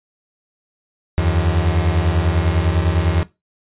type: beating tone pair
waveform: 35% pulse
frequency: 79.5 / 89.5 Hz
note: D#2 / F2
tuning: +38 / +43 cents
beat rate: 10 Hz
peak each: -16 dBFS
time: 1.18-3.23 s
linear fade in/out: 0 ms
effects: noise-tail reverb RT60 0.2 s tail -17 dB re dry + resampled to 8000 Hz